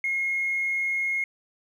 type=tone with tanh clipping; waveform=triangle; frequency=2154 Hz; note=C7; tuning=50 cents sharp; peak=-23 dBFS; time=0.04-1.24 s; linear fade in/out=2 ms; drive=1 dB; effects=none